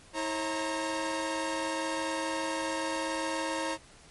sawtooth tone cluster, 321.6 / 541 / 924 Hz, E4 / C#5 / A#5, -43 / -42 / -16 cents, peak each -31 dBFS, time 0.13-3.78 s, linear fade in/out 50 ms, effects pink hiss -55 dBFS RMS until 4.1 s + MP3 48 kbps

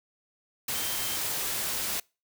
sine tone in noise, 3136 Hz, G7, in tune, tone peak -40 dBFS, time 0.75-1.17 s, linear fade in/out 5 ms, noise white, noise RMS -31 dBFS, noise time 0.68-2 s, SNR -12 dB, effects noise-tail reverb RT60 0.3 s tail -26 dB re dry

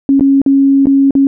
sine tone with dropouts, 274.5 Hz, C#4, 17 cents flat, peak -5 dBFS, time 0.09-1.27 s, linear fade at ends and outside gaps 1 ms, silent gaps 0.196-0.208 / 0.417-0.462 / 0.857-0.869 / 1.108-1.152 s, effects none

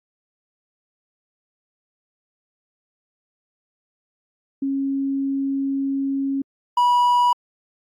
sine / triangle tone pair in turn, 273.5 / 974.6 Hz, C#4 / B5, -23 / -23 cents, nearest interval octave + minor seventh, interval 2200 cents, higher second, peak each -20 / -12 dBFS, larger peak second, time 4.62-6.42 / 6.77-7.33 s, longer first, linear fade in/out 5 ms, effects AAC 64 kbps

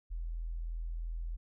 sine tone, 41.48 Hz, E1, 12 cents sharp, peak -35 dBFS, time 0.1-1.37 s, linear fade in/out 20 ms, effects none

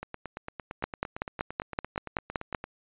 two click trains, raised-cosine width 0.5 ms, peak -21 / -12 dBFS, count 24 / 10, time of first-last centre 0.03-2.641 / 0.84-2.548 s, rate 8.81 / 5.27 Hz, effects resampled to 8000 Hz

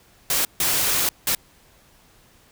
white noise bursts at uneven times, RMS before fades -21 dBFS, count 3, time 0.3-0.45 / 0.6-1.09 / 1.27-1.35 s, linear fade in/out 2 ms, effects pink hiss -55 dBFS RMS until 2.51 s

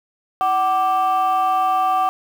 sine tone pair together, 752.3 / 1174.7 Hz, F#5 / D6, +29 / 0 cents, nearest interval minor sixth, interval 771 cents, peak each -15 / -17 dBFS, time 0.41-2.09 s, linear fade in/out 0 ms, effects tanh soft clip ceiling -12 dBFS + 7-bit

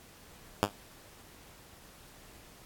5% pulse tone with exponential decay, 101.6 Hz, G#2, 38 cents flat, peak -10 dBFS, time 0.63-0.73 s, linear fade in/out 0 ms, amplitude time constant 20 ms, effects pink hiss -55 dBFS RMS until 2.65 s + AAC 64 kbps

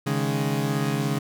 30% pulse chord, C# suspended second, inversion none, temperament equal, 138.59 / 155.56 / 207.7 Hz, C#3 / D#3 / G#3, 0 / 0 / 0 cents, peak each -23 / -26 / -26 dBFS, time 0.06-1.19 s, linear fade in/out 10 ms, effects none

